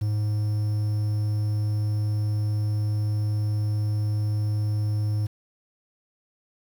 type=tone with quantisation; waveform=triangle; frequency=105.6 Hz; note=G#2; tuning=29 cents sharp; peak=-20 dBFS; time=0.01-5.27 s; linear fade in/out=10 ms; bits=8; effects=none